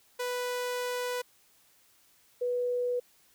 sawtooth / sine tone pair in turn, 493.9 / 491.1 Hz, B4 / B4, 0 / -10 cents, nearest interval unison, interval 10 cents, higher first, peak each -27 dBFS, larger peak neither, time 0.19-1.22 / 2.41-3 s, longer first, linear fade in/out 10 ms, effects white hiss -64 dBFS RMS until 3.34 s

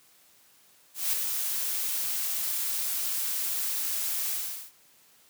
blue noise with ADSR envelope, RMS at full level -25 dBFS, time 0.94-4.72 s, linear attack 190 ms, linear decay 4 ms, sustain -5 dB, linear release 410 ms, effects white hiss -60 dBFS RMS until 5.29 s + high-pass 80 Hz 12 dB/octave

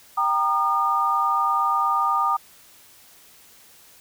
sine chord, Eb major, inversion first, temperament equal with one note detuned, 784 / 932.3 / 1215.4 Hz, G5 / Bb5 / Eb6, 0 / 0 / -41 cents, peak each -26 / -25 / -20 dBFS, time 0.17-2.37 s, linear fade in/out 10 ms, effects white hiss -51 dBFS RMS until 4 s

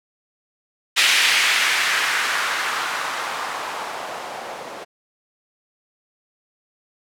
violet noise with low-pass filter sweep, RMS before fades -22 dBFS, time 0.96-4.85 s, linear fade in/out 20 ms, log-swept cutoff 2600 to 580 Hz, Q 1.5, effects none

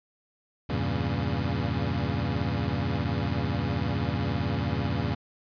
25% pulse chord, E diminished seventh, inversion none, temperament equal, 82.41 / 98 / 116.54 / 138.59 Hz, E2 / G2 / Bb2 / Db3, 0 / 0 / 0 / 0 cents, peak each -28 dBFS, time 0.69-5.15 s, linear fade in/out 10 ms, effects resampled to 11025 Hz

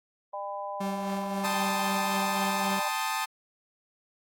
harmonic tone, 200 Hz, G3, 35 cents sharp, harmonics 3 / 4 / 5, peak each -37 / -37 / -37 dBFS, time 0.33-2.89 s, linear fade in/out 10 ms
40% pulse tone with tremolo, 194.8 Hz, G3, 11 cents flat, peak -29 dBFS, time 0.8-2.8 s, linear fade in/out 10 ms, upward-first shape sine, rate 3.8 Hz, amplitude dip 40%
sawtooth chord, A half-diminished seventh, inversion third, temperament equal, 784 / 880 / 1046.5 / 1244.5 Hz, G5 / A5 / C6 / Eb6, 0 / 0 / 0 / 0 cents, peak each -33 / -27 / -33 / -30 dBFS, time 1.43-3.26 s, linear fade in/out 20 ms
effects AAC 64 kbps

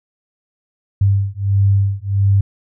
sine beating tone pair, 98.3 / 99.8 Hz, G2 / G2, +5 / +32 cents, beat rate 1.5 Hz, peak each -15 dBFS, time 1.01-2.41 s, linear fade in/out 5 ms, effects none

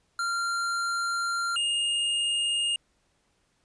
square tone pair in turn, 1384 / 2836 Hz, F6 / F7, -16 / +26 cents, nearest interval octave, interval 1242 cents, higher second, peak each -27 / -25 dBFS, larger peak second, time 0.19-1.56 / 1.56-2.76 s, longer first, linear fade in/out 2 ms, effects pink hiss -70 dBFS RMS until 3.64 s + resampled to 22050 Hz

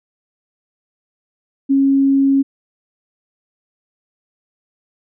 sine tone, 273.6 Hz, C#4, 23 cents flat, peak -10 dBFS, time 1.69-2.43 s, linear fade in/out 20 ms, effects none

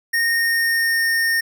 square tone with pitch glide, 1848 to 1832.1 Hz, A#6 to A#6, -16 to -30 cents, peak -17 dBFS, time 0.13-1.41 s, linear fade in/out 10 ms, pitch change -14 cents, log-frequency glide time 0.27-1.06 s, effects none

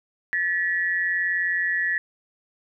sine tone pair together, 1740 / 1919.1 Hz, A6 / A#6, -20 / +50 cents, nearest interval major second, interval 170 cents, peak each -24 dBFS, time 0.33-1.98 s, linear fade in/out 0 ms, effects none

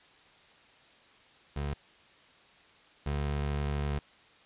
25% pulse tone pair in turn, 71.9 / 72.23 Hz, D2 / D2, -36 / -28 cents, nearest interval unison, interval 8 cents, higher second, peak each -28 / -26 dBFS, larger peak second, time 1.56-1.74 / 3.06-3.99 s, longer second, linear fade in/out 5 ms, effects white hiss -59 dBFS RMS until 4.45 s + resampled to 8000 Hz

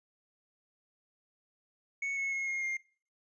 triangle tone with pitch steps, 2214 / 2190 / 2166 / 2142 / 2119 Hz, C#7 / C#7 / C#7 / C7 / C7, -3 / -22 / -41 / +40 / +21 cents, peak -30 dBFS, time 2.02-2.77 s, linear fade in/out 5 ms, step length 150 ms, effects noise-tail reverb RT60 0.4 s tail -21 dB re dry + resampled to 22050 Hz

